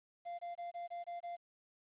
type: tone bursts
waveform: triangle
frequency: 694 Hz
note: F5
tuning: 11 cents flat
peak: -39 dBFS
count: 7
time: 0.25-1.368 s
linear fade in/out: 20 ms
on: 140 ms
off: 23 ms
effects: resampled to 8000 Hz + 12-bit